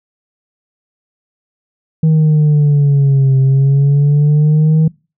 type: exponential two-way sweep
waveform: sine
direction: down then up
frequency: 159.5 to 132.9 to 159.5 Hz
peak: -4 dBFS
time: 2.03-4.88 s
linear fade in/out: 5 ms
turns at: 3.38 s
effects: noise-tail reverb RT60 0.3 s tail -25 dB re dry + tanh soft clip ceiling -6 dBFS